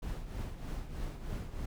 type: noise with tremolo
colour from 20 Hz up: brown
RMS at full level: -36 dBFS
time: 0.02-1.66 s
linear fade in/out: 10 ms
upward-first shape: triangle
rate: 3.2 Hz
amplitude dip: 70%
effects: none